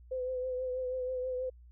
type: tone with vibrato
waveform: sine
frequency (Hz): 509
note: C5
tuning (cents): -48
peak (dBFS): -32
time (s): 0.11-1.5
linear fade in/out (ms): 10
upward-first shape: triangle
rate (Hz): 6.2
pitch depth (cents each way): 36
effects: added 60 Hz sine -52 dBFS peak until 1.71 s